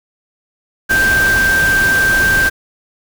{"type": "tone in noise", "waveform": "sine", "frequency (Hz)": 1570, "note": "G6", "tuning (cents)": 2, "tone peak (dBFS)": -10, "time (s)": [0.89, 2.5], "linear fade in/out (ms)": 20, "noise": "pink", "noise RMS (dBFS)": -20, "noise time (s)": [0.89, 2.5], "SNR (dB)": 7, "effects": []}